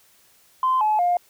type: tone with pitch steps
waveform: sine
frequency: 1035 / 855.4 / 706.9 Hz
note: C6 / A5 / F5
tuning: -19 / -49 / +21 cents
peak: -16 dBFS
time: 0.63-1.17 s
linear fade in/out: 2 ms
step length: 180 ms
effects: tanh soft clip ceiling -12 dBFS + white hiss -57 dBFS RMS until 1.29 s